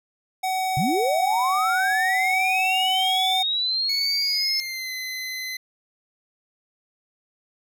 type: tone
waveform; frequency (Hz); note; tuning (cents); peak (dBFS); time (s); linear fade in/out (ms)
square; 752; F#5; +28; -23; 0.43-3.43; 10
type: linear sweep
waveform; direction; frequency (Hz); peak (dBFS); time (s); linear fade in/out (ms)
sine; up; 120 to 5280; -21; 0.77-4.6; 0
type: tone with pitch glide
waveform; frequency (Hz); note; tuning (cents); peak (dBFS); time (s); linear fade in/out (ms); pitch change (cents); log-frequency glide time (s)
25% pulse; 2223 to 2038; C#7 to C7; +4 to -46; -25; 3.89-5.57; 5; -150; 4.22-4.92
effects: none